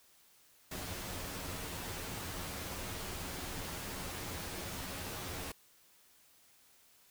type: noise with comb filter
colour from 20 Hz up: pink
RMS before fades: -42 dBFS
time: 0.71-5.52 s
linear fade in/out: 5 ms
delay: 11 ms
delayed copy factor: +0.5
effects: white hiss -65 dBFS RMS until 7.1 s